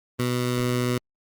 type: tone with notch filter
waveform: 15% pulse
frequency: 123.47 Hz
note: B2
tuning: in tune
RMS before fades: -24 dBFS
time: 0.19-0.98 s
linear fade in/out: 5 ms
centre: 750 Hz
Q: 1.9
effects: Opus 24 kbps